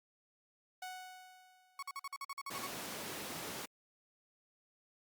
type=tone with exponential decay; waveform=sawtooth; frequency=740 Hz; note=F#5; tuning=in tune; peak=-38 dBFS; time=0.82-2.16 s; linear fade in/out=5 ms; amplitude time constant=290 ms
type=tone bursts; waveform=35% pulse; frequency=1108.7 Hz; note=C#6; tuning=in tune; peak=-39 dBFS; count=11; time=1.79-2.666 s; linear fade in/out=2 ms; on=36 ms; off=48 ms
type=high-pass noise; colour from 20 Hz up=pink; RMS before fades=-44 dBFS; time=2.5-3.66 s; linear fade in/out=10 ms; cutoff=200 Hz; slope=12 dB/octave
effects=Opus 48 kbps